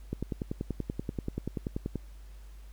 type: click train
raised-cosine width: 3 ms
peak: -19 dBFS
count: 20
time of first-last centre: 0.13-1.957 s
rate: 10.4 Hz
effects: added 50 Hz sine -45 dBFS peak until 2.72 s + pink hiss -62 dBFS RMS until 2.72 s